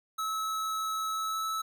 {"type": "tone with pitch glide", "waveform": "square", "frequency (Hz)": [1297, 1306], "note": ["E6", "E6"], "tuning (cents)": [-28, -17], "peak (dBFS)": -31, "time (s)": [0.18, 1.62], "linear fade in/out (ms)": 10, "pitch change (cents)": 11, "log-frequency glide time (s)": [1.07, 1.45], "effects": []}